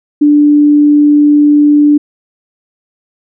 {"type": "tone", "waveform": "sine", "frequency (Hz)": 294.2, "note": "D4", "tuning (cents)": 3, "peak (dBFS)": -3, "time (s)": [0.21, 1.98], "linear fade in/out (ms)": 10, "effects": []}